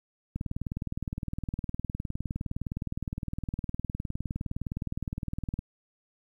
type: click train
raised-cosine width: 5 ms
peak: -20 dBFS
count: 103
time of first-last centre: 0.36-5.591 s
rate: 19.5 Hz
effects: 10-bit